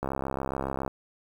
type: click train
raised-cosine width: 1 ms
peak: -16 dBFS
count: 58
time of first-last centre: 0.03-0.878 s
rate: 67.2 Hz
effects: 8-bit